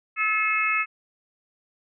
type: harmonic tone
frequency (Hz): 431.3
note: A4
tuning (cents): -35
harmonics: 3 / 4 / 5 / 6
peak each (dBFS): -26 / -32 / -25 / -25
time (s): 0.16-0.86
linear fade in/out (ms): 50
effects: none